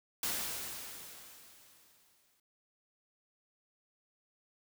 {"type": "noise with exponential decay", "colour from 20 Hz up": "white", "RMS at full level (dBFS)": -34, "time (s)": [0.23, 2.4], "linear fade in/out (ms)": 2, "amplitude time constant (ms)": 470, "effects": []}